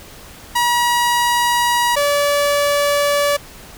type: tone pair in turn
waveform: sawtooth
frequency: 960 / 576.1 Hz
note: B5 / D5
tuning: -49 / -33 cents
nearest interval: major sixth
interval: 884 cents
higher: first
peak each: -10 dBFS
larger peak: neither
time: 0.55-1.96 / 1.96-3.37 s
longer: neither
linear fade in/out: 10 ms
effects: pink hiss -39 dBFS RMS until 3.77 s